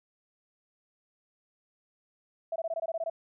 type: tone bursts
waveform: sine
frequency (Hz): 659.3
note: E5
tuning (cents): 0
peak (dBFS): -29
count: 10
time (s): 2.52-3.099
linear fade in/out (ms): 5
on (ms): 39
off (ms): 21
effects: none